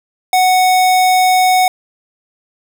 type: tone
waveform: square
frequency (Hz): 740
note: F#5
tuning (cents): 0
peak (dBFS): -9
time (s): 0.33-1.68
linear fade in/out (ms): 2
effects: none